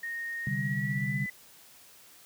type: tone with pitch glide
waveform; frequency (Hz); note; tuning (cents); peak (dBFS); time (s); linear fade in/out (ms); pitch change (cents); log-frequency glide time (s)
sine; 1855 to 1999.7; A#6 to B6; -9 to +21; -33; 0.03-1.3; 5; +130; 0.42-1.17
type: chord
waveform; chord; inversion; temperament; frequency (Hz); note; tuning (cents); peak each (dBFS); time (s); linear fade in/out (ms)
sine; C suspended second; none; equal; 130.81 / 146.83 / 196; C3 / D3 / G3; 0 / 0 / 0; -33 / -33 / -34; 0.47-1.26; 0
effects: white hiss -55 dBFS RMS until 2.25 s + high-pass 60 Hz 12 dB/octave